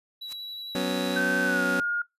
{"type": "tone with vibrato", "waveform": "triangle", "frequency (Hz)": 3916, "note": "B7", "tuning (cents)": -15, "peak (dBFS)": -34, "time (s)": [0.21, 1.2], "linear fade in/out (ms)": 10, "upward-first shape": "sine", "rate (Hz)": 11, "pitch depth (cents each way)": 9}
{"type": "noise with exponential growth", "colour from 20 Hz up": "white", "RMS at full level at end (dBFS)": -37, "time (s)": [0.24, 0.33], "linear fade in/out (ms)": 5, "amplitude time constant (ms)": 18}
{"type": "chord", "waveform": "25% pulse", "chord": "F# suspended fourth", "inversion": "none", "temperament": "just", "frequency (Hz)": [185, 246.7, 277.5], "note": ["F#3", "B3", "C#4"], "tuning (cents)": [0, -2, 2], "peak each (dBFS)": -27, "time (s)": [0.75, 1.8], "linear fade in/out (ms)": 2}
{"type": "tone with pitch glide", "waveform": "sine", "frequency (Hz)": [1535, 1424], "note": ["G6", "F6"], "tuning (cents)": [-37, 33], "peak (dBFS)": -24, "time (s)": [1.16, 2.02], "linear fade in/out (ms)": 5, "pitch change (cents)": -130, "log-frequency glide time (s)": [1.42, 1.64]}
{"effects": ["noise-tail reverb RT60 0.2 s tail -24 dB re dry", "resampled to 32000 Hz"]}